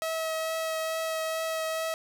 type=tone with vibrato; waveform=sawtooth; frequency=643 Hz; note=E5; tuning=43 cents flat; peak=-25 dBFS; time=0.02-1.94 s; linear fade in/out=0 ms; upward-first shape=triangle; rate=2.3 Hz; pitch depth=12 cents each way; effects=none